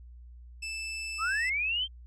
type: tone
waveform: sawtooth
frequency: 2637 Hz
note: E7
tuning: in tune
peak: -31 dBFS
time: 0.62-1.5 s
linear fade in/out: 10 ms
type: linear sweep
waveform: sine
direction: up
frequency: 1190 to 3192 Hz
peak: -27 dBFS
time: 1.18-1.88 s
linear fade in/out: 50 ms
effects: added 60 Hz sine -46 dBFS peak until 2.06 s + resampled to 22050 Hz